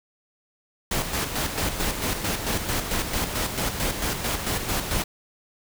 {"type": "noise with tremolo", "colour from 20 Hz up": "pink", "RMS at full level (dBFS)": -25, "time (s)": [0.91, 5.04], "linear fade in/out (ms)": 5, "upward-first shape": "square", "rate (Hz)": 4.5, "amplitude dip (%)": 50, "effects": []}